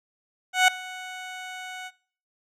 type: tone with ADSR envelope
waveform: 15% pulse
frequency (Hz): 740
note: F#5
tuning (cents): 0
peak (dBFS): -7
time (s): 0.53-1.91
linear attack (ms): 150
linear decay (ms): 4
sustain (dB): -22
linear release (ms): 44
effects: noise-tail reverb RT60 0.5 s tail -22 dB re dry + low-pass 9000 Hz 12 dB/octave